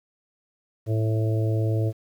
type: harmonic tone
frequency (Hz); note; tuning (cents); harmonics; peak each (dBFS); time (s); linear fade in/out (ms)
110.2; A2; +3; 1 / 3 / 4 / 5 / 6; -21 / -31 / -33 / -35 / -37; 0.86-1.93; 50
effects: 9-bit